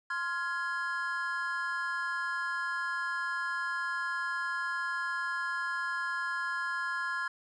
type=chord; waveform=triangle; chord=F minor; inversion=second; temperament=equal with one note detuned; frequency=1046.5 / 1396.9 / 1676.6 Hz; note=C6 / F6 / Ab6; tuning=0 / 0 / +16 cents; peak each=-35 / -34 / -33 dBFS; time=0.1-7.28 s; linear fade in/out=5 ms; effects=resampled to 22050 Hz + 11-bit